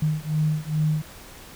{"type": "beating tone pair", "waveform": "sine", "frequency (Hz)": [152.9, 155.3], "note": ["D#3", "D#3"], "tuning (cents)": [-30, -3], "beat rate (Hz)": 2.4, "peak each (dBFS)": -24, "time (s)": [0.02, 1.02], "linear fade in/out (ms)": 5, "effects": ["pink hiss -44 dBFS RMS until 1.55 s"]}